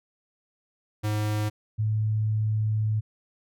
square / sine tone pair in turn, 106 / 108.1 Hz, G#2 / A2, +36 / -30 cents, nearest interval unison, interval 34 cents, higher second, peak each -25 / -22 dBFS, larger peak second, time 1.03-1.5 / 1.78-3.01 s, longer second, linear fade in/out 20 ms, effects none

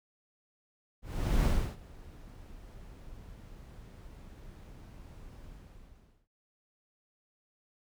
brown noise with ADSR envelope, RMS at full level -25 dBFS, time 1.02-6.28 s, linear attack 420 ms, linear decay 320 ms, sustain -24 dB, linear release 810 ms, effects none

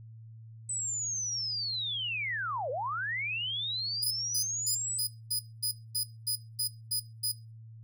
sine linear two-way sweep, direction down then up, 8100 to 479.9 to 8100 Hz, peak -31 dBFS, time 0.69-4.99 s, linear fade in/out 5 ms, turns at 2.7 s
20% pulse tone bursts, 4978 Hz, D#8, in tune, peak -22 dBFS, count 11, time 4.02-7.321 s, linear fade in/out 10 ms, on 91 ms, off 230 ms
effects noise-tail reverb RT60 0.3 s tail -20 dB re dry + added 112 Hz sine -46 dBFS peak until 7.83 s

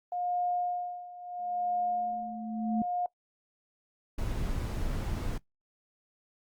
sine tone with tremolo, 713 Hz, F5, 36 cents sharp, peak -27 dBFS, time 0.12-3.06 s, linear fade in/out 2 ms, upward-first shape sine, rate 0.74 Hz, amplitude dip 85%
sine tone with exponential growth, 220 Hz, A3, in tune, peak -25 dBFS, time 1.39-2.82 s, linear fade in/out 2 ms, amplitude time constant 310 ms
brown noise, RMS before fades -32 dBFS, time 4.18-5.38 s, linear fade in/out 5 ms
effects noise-tail reverb RT60 0.1 s tail -21 dB re dry + Opus 32 kbps

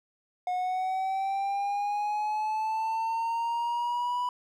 triangle linear sweep, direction up, 723 to 987.8 Hz, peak -25 dBFS, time 0.47-4.29 s, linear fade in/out 2 ms, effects none

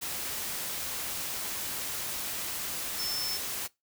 sine tone in noise, 5300 Hz, E8, 9 cents sharp, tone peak -32 dBFS, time 2.98-3.38 s, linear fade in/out 20 ms, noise white, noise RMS -35 dBFS, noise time 0.01-3.68 s, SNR 0 dB, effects noise-tail reverb RT60 0.2 s tail -22 dB re dry

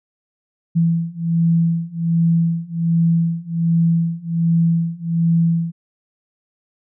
sine beating tone pair, 166.2 / 167.5 Hz, E3 / E3, +15 / +28 cents, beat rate 1.3 Hz, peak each -18 / -17 dBFS, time 0.75-5.72 s, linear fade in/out 20 ms, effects none

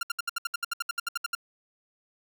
sawtooth tone bursts, 1390 Hz, F6, 9 cents flat, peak -23 dBFS, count 16, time 0.01-1.351 s, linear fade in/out 5 ms, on 21 ms, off 67 ms, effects none

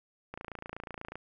click train, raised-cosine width 0.5 ms, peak -25 dBFS, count 24, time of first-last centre 0.34-1.156 s, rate 28.2 Hz, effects none

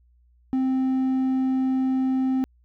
sine tone with hard clipping, 261.6 Hz, C4, in tune, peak -21 dBFS, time 0.53-2.44 s, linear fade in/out 0 ms, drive 3 dB, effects added 60 Hz sine -56 dBFS peak until 2.64 s

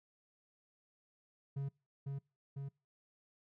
triangle tone with echo, 138.59 Hz, C#3, in tune, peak -34 dBFS, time 1.56-1.69 s, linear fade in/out 10 ms, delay 500 ms, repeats 2, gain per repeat -2 dB, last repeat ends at 2.69 s, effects noise-tail reverb RT60 0.3 s tail -26 dB re dry

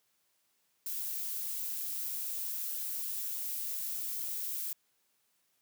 violet noise, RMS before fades -37 dBFS, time 0.86-4.73 s, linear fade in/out 2 ms, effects white hiss -75 dBFS RMS until 5.61 s + high-pass 100 Hz 12 dB/octave

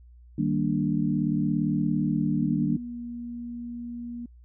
sine chord, Eb major seventh, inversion none, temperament equal, 155.56 / 196 / 233.1 / 293.7 Hz, Eb3 / G3 / Bb3 / D4, 0 / 0 / 0 / 0 cents, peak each -28 dBFS, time 0.38-2.77 s, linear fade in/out 5 ms
sine tone with pitch glide, 243.4 to 238.5 Hz, B3 to A#3, -25 to +40 cents, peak -33 dBFS, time 2.41-4.26 s, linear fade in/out 5 ms, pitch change -35 cents, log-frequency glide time 2.66-3 s
effects added 60 Hz sine -48 dBFS peak until 4.44 s

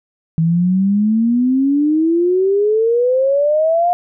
sine exponential sweep, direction up, 160 to 716 Hz, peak -11 dBFS, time 0.38-3.93 s, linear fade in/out 0 ms, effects none

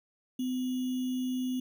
sine tone with sample-and-hold, 254.6 Hz, C4, 47 cents flat, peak -29 dBFS, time 0.39-1.6 s, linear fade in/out 5 ms, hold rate 3150 Hz, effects none

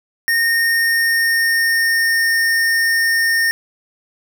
square tone with pitch glide, 1842 to 1827.2 Hz, A#6 to A#6, -21 to -35 cents, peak -14 dBFS, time 0.28-3.51 s, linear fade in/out 0 ms, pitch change -14 cents, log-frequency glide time 0.46-2.28 s, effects none

